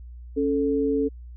sine tone pair together, 277.6 / 440 Hz, C#4 / A4, +3 / 0 cents, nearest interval minor sixth, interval 797 cents, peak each -23 dBFS, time 0.36-1.09 s, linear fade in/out 20 ms, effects added 60 Hz sine -38 dBFS peak until 1.36 s

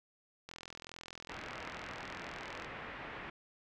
click train, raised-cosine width 0.2 ms, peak -29 dBFS, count 92, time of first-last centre 0.49-2.646 s, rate 42.2 Hz
white low-pass noise, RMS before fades -46 dBFS, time 1.29-3.3 s, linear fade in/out 5 ms, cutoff 2300 Hz, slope 24 dB/octave
effects none

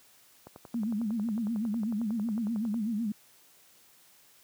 click train, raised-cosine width 1 ms, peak -31 dBFS, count 26, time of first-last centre 0.47-2.743 s, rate 11 Hz
sine tone with vibrato, 220 Hz, A3, in tune, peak -28 dBFS, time 0.74-3.12 s, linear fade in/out 5 ms, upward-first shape sine, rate 8 Hz, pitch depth 140 cents each way
effects white hiss -60 dBFS RMS until 4.43 s + high-pass 80 Hz 12 dB/octave

